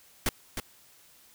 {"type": "noise with echo", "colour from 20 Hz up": "pink", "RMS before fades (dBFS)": -26, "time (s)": [0.26, 0.29], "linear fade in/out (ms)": 2, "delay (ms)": 310, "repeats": 1, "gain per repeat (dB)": -7, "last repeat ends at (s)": 0.6, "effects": ["white hiss -58 dBFS RMS until 1.34 s"]}